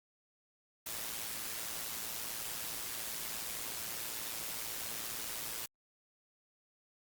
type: noise with amplitude modulation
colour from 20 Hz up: white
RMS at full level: -38 dBFS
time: 0.86-5.66 s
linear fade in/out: 5 ms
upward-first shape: sine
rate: 113 Hz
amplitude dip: 60%
effects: Opus 48 kbps